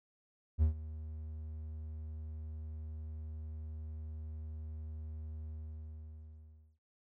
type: tone with ADSR envelope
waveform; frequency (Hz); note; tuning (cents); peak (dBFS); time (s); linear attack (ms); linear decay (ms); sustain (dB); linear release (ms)
triangle; 77.78; D#2; 0; -21; 0.58-6.79; 43; 110; -18; 1300
effects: none